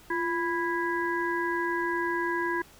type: harmonic tone with a mistuned harmonic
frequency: 329.6 Hz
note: E4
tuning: in tune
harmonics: 1 / 3 / 5 / 6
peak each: -30 / -31 / -31 / -39 dBFS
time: 0.1-2.62 s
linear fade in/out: 5 ms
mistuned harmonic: 1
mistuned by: +81 cents
effects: pink hiss -54 dBFS RMS until 2.79 s